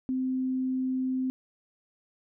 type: tone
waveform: sine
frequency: 258.9 Hz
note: C4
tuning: 18 cents flat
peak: -26 dBFS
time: 0.09-1.3 s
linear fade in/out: 0 ms
effects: none